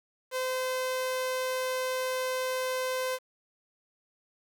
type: tone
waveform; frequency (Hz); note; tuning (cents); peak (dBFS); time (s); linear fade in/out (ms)
sawtooth; 514; C5; -31; -25; 0.31-3.19; 50
effects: 9-bit